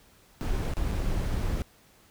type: noise with dropouts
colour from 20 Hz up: brown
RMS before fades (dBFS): -28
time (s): 0.41-1.62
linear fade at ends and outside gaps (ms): 0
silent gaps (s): 0.736-0.769 / 0.913-0.917
effects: pink hiss -59 dBFS RMS until 2.1 s